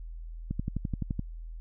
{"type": "click train", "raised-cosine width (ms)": 5, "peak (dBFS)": -18, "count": 9, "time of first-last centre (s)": [0.51, 1.194], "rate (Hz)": 11.7, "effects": ["added 41 Hz sine -38 dBFS peak until 1.6 s"]}